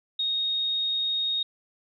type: tone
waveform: sine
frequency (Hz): 3729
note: A#7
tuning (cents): 0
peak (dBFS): -24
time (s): 0.19-1.43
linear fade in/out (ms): 5
effects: none